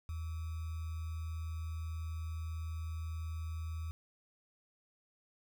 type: tone with sample-and-hold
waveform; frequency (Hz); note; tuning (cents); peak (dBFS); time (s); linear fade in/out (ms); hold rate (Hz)
sine; 80.8; E2; -34; -37; 0.09-3.91; 0; 1225
effects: none